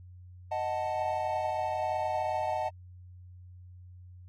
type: chord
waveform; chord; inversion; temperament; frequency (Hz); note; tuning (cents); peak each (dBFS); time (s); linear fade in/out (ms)
triangle; D# diminished; none; equal; 622.3 / 740 / 880; D#5 / F#5 / A5; 0 / 0 / 0; -32; 0.51-2.69; 10
effects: added 90 Hz sine -47 dBFS peak until 4.28 s + AAC 32 kbps